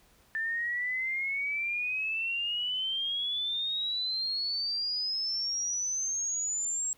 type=exponential sweep; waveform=sine; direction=up; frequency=1771 to 7630 Hz; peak=-29 dBFS; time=0.35-6.93 s; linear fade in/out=0 ms; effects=pink hiss -63 dBFS RMS until 6.97 s